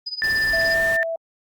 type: tone with tremolo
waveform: sine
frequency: 4978 Hz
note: D#8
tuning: in tune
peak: -24 dBFS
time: 0.06-0.75 s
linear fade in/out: 10 ms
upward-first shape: sine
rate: 17 Hz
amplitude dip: 85%
type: tone with pitch glide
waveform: sine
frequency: 1770 to 1789.5 Hz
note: A6 to A6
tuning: +10 to +29 cents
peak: -18 dBFS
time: 0.22-1.03 s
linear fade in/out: 0 ms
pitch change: +19 cents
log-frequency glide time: 0.65-0.75 s
type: noise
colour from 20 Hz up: pink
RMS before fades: -34 dBFS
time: 0.23-0.97 s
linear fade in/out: 10 ms
type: tone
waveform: sine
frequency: 659.3 Hz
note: E5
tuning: in tune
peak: -23 dBFS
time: 0.53-1.16 s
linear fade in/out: 5 ms
effects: Opus 32 kbps